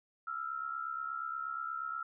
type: tone pair together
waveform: sine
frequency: 1314.6 / 1383 Hz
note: E6 / F6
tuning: -5 / -17 cents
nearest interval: minor second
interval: 88 cents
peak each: -38 / -40 dBFS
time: 0.27-2.03 s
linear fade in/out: 5 ms
effects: none